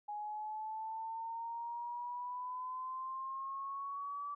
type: exponential sweep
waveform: sine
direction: up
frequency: 830.6 to 1157 Hz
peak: -39 dBFS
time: 0.08-4.35 s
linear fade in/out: 10 ms
effects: none